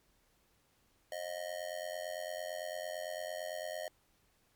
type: tone with amplitude modulation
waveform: square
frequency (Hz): 622.3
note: D#5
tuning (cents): 0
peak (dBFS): -35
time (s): 1.12-3.88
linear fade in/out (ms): 2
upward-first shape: sine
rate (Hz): 88.9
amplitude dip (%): 95
effects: pink hiss -72 dBFS RMS until 4.55 s + MP3 96 kbps